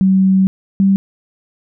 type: tone pair in turn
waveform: sine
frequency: 190.4 / 194.74 Hz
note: F#3 / G3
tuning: +50 / -11 cents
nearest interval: unison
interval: 39 cents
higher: second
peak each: -8 dBFS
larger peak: neither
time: 0.01-0.47 / 0.8-0.96 s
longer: first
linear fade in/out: 0 ms
effects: none